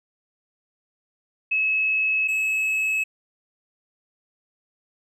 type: tone pair in turn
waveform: sine / triangle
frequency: 2582 / 2582 Hz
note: E7 / E7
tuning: -37 / -37 cents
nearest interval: unison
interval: 0 cents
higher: neither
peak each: -19 dBFS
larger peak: neither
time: 1.51-2.28 / 2.28-3.04 s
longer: first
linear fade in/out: 10 ms
effects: none